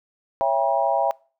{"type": "chord", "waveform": "sine", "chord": "C# diminished seventh", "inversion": "none", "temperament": "just", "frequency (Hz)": [554.4, 665.2, 798.3, 957.9], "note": ["C#5", "E5", "G5", "Bb5"], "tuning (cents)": [0, 16, 31, 47], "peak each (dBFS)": [-25, -22, -23, -25], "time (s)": [0.41, 1.11], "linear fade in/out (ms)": 0, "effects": ["noise-tail reverb RT60 0.4 s tail -24 dB re dry"]}